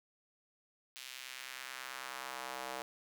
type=tone with high-pass filter sweep; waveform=square; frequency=64.6 Hz; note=C2; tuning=21 cents flat; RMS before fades=-45 dBFS; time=0.96-2.82 s; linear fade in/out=0 ms; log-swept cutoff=3000 to 640 Hz; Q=1.2; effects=none